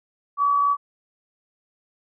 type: tone with amplitude modulation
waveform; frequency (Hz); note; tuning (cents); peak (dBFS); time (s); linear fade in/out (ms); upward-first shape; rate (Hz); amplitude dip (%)
sine; 1141; C#6; +50; -15; 0.37-0.77; 50; sine; 64.4; 35
effects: none